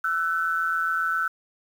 sine tone pair together, 1332 / 1499.4 Hz, E6 / F#6, +18 / +23 cents, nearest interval major second, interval 205 cents, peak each -25 dBFS, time 0.04-1.28 s, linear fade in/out 5 ms, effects 8-bit

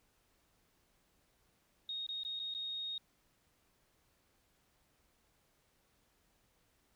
sine tone with dropouts, 3729 Hz, A#7, in tune, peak -38 dBFS, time 1.89-2.98 s, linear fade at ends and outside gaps 2 ms, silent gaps 2.066-2.089 / 2.234-2.249 / 2.393-2.398 / 2.54-2.548 s, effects pink hiss -74 dBFS RMS until 6.95 s

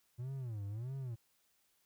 triangle tone with vibrato, 116.54 Hz, A#2, in tune, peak -37 dBFS, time 0.18-1.16 s, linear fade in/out 20 ms, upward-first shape sine, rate 1.6 Hz, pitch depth 270 cents each way, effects white hiss -75 dBFS RMS until 1.85 s

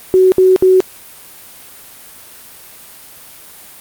sine tone bursts, 373.5 Hz, F#4, 16 cents sharp, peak -5 dBFS, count 3, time 0.14-0.804 s, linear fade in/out 0 ms, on 180 ms, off 62 ms, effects white hiss -37 dBFS RMS until 3.8 s + Opus 32 kbps

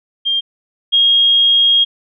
sine tone pair in turn, 3200 / 3260 Hz, G7 / G#7, +35 / -33 cents, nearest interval unison, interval 32 cents, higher second, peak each -13 / -8 dBFS, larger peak second, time 0.25-0.41 / 0.92-1.85 s, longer second, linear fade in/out 20 ms, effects none

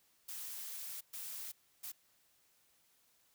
blue noise bursts at uneven times, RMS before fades -45 dBFS, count 3, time 0.28-1.01 / 1.13-1.52 / 1.83-1.92 s, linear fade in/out 10 ms, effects white hiss -72 dBFS RMS until 3.34 s

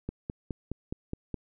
click train, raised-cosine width 3 ms, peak -20 dBFS, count 7, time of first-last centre 0.09-1.343 s, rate 4.79 Hz, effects none

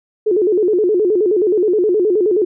sine tone with vibrato, 391.3 Hz, G4, 3 cents flat, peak -11 dBFS, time 0.26-2.45 s, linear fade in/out 10 ms, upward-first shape square, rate 9.5 Hz, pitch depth 160 cents each way, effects none

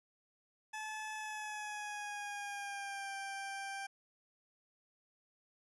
20% pulse tone with pitch glide, 863 to 786.8 Hz, A5 to G5, -34 to +6 cents, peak -36 dBFS, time 0.73-3.87 s, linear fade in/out 10 ms, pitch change -160 cents, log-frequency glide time 1.15-3.14 s, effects resampled to 24000 Hz

